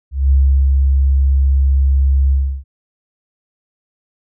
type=tone with ADSR envelope; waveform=sine; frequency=67.9 Hz; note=C#2; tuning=35 cents flat; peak=-7 dBFS; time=0.11-2.64 s; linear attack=200 ms; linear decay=360 ms; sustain=-2 dB; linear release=320 ms; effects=none